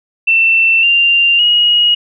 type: tone with pitch steps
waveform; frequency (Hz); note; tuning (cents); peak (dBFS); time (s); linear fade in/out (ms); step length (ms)
sine; 2681 / 2784 / 2890; E7 / F7 / F#7; +29 / -6 / -41; -7; 0.27-1.95; 10; 560
effects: none